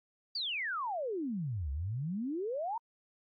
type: exponential two-way sweep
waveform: sine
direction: down then up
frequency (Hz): 4800 to 65.7 to 953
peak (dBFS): -33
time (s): 0.35-2.78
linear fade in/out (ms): 5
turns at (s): 1.71
effects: AAC 48 kbps